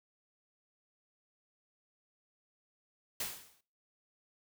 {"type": "noise with exponential decay", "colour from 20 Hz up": "white", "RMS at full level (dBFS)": -34, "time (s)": [3.2, 3.61], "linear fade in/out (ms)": 5, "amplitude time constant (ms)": 89, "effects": ["noise-tail reverb RT60 0.4 s tail -20 dB re dry"]}